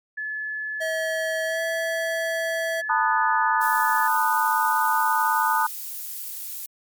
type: tone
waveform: sine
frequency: 1721 Hz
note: A6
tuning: 39 cents flat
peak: -27 dBFS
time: 0.17-4.08 s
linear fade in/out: 10 ms
type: tone with pitch glide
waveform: square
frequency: 642 to 655.5 Hz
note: E5 to E5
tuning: -46 to -10 cents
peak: -26 dBFS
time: 0.8-2.82 s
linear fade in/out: 20 ms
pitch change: +36 cents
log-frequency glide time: 1.45-1.61 s
type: chord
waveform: sine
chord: B dominant seventh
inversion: third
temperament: just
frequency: 889 / 987.8 / 1234.7 / 1481.6 Hz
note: A5 / B5 / D#6 / F#6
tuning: +18 / 0 / -14 / +2 cents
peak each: -22 / -26 / -24 / -26 dBFS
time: 2.89-5.67 s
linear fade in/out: 10 ms
type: noise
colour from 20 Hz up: violet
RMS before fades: -33 dBFS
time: 3.61-6.66 s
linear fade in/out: 2 ms
effects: MP3 96 kbps